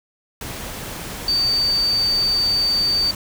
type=tone in noise; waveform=sine; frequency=4600 Hz; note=D8; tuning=37 cents flat; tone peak=-16 dBFS; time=1.28-3.11 s; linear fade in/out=2 ms; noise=pink; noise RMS=-31 dBFS; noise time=0.41-3.15 s; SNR=+12 dB; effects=none